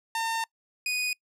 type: tone pair in turn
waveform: sawtooth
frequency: 907 / 2482 Hz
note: A#5 / D#7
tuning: -48 / -5 cents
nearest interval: octave + perfect fourth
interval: 1743 cents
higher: second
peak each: -23 dBFS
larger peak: neither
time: 0.15-0.44 / 0.86-1.13 s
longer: first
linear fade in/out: 2 ms
effects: noise-tail reverb RT60 0.1 s tail -25 dB re dry + low-pass 12000 Hz 12 dB/octave